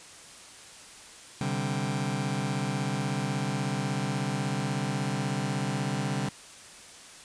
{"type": "chord", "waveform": "sawtooth", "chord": "C suspended second", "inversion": "none", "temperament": "just", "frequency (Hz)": [130.81, 147.16, 196.22], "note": ["C3", "D3", "G3"], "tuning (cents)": [0, 4, 2], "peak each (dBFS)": -28, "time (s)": [1.41, 6.29], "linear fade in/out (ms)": 2, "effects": ["white hiss -48 dBFS RMS until 7.24 s", "resampled to 22050 Hz"]}